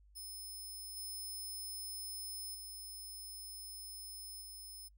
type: tone with level steps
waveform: 5% pulse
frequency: 5200 Hz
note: E8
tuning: 24 cents flat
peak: -40 / -37 / -41 / -43 dBFS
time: 0.15-4.89 s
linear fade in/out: 20 ms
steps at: 0.96 / 2.54 / 4.41 s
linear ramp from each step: 10 ms
effects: noise-tail reverb RT60 0.1 s tail -26 dB re dry + added 50 Hz sine -61 dBFS peak until 4.97 s

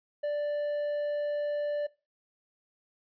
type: tone with hard clipping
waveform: triangle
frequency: 587.3 Hz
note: D5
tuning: in tune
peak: -29 dBFS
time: 0.23-1.87 s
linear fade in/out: 10 ms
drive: 6 dB
effects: noise-tail reverb RT60 0.3 s tail -21 dB re dry + resampled to 11025 Hz

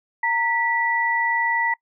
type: tone pair together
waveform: sine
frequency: 923 / 1958.7 Hz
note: A#5 / B6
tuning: -17 / -15 cents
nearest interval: octave + minor second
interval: 1302 cents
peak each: -22 / -21 dBFS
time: 0.23-1.74 s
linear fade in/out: 5 ms
effects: noise-tail reverb RT60 0.1 s tail -24 dB re dry

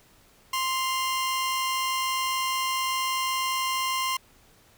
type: tone pair together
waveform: sawtooth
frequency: 1046.5 / 2808 Hz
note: C6 / F7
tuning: 0 / +9 cents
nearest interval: octave + perfect fourth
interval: 1709 cents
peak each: -22 / -30 dBFS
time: 0.53-4.17 s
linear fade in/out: 5 ms
effects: pink hiss -58 dBFS RMS until 4.77 s

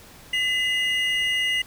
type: tone pair together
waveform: triangle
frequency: 2020 / 2856 Hz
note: B6 / F7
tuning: +39 / +38 cents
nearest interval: tritone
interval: 599 cents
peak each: -22 dBFS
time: 0.33-1.62 s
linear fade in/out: 5 ms
effects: pink hiss -47 dBFS RMS until 1.66 s

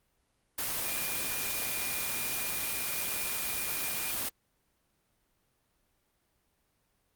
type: tone in noise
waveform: sine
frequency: 2421 Hz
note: D#7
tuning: 48 cents flat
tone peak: -40 dBFS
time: 0.84-4.12 s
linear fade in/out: 5 ms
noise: white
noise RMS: -33 dBFS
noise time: 0.58-4.29 s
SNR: -10 dB
effects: pink hiss -74 dBFS RMS until 7.15 s + Opus 32 kbps

